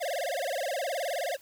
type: tone with vibrato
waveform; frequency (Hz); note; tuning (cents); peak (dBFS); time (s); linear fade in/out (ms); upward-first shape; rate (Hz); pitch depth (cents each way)
square; 618; D#5; -12; -30; 0-1.37; 20; sine; 19; 270
effects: white hiss -57 dBFS RMS until 1.41 s